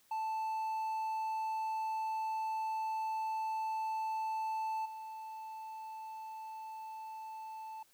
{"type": "tone with level steps", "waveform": "triangle", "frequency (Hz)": 880, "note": "A5", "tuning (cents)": 0, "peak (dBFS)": [-32, -41], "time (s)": [0.11, 7.83], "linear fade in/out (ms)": 5, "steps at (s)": 4.85, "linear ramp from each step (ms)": 10, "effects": ["white hiss -68 dBFS RMS until 7.93 s"]}